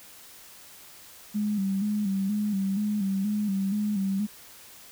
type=tone with vibrato; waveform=sine; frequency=201.6 Hz; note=G3; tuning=49 cents sharp; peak=-24 dBFS; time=1.34-4.27 s; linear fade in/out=20 ms; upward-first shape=square; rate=2.1 Hz; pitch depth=66 cents each way; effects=white hiss -49 dBFS RMS until 4.91 s